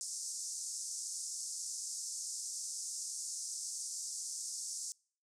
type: band-pass noise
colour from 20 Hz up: white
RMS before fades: -42 dBFS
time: 0.01-4.92 s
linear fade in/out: 0 ms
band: 5200 to 9000 Hz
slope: 48 dB/octave
effects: noise-tail reverb RT60 0.5 s tail -26 dB re dry